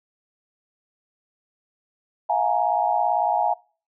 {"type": "tone cluster", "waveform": "sine", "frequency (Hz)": [660, 718, 836, 934], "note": ["E5", "F5", "G#5", "A#5"], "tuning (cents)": [2, 48, 11, 3], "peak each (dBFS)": [-26, -24, -22, -26], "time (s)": [2.29, 3.54], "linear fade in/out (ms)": 10, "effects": ["noise-tail reverb RT60 0.4 s tail -25 dB re dry"]}